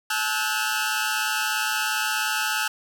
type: tone cluster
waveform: sawtooth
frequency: 863 / 1297 / 1463 / 1580 / 2704 Hz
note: A5 / E6 / F#6 / G6 / E7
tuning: -34 / -28 / -20 / +13 / +43 cents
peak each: -26 / -27 / -24 / -26 / -29 dBFS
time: 0.1-2.68 s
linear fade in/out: 5 ms
effects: none